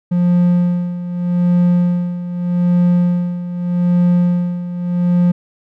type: tone with tremolo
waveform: triangle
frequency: 176.3 Hz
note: F3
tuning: 17 cents sharp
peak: -7 dBFS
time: 0.11-5.32 s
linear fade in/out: 10 ms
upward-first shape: sine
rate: 0.82 Hz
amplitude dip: 75%
effects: none